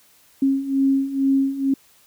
sine beating tone pair, 270 / 272.2 Hz, C#4 / C#4, -45 / -31 cents, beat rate 2.2 Hz, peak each -22 / -18 dBFS, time 0.42-1.74 s, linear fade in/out 5 ms, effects white hiss -55 dBFS RMS until 2.06 s

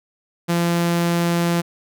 sawtooth tone, 171.2 Hz, F3, 34 cents flat, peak -13 dBFS, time 0.48-1.62 s, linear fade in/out 20 ms, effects none

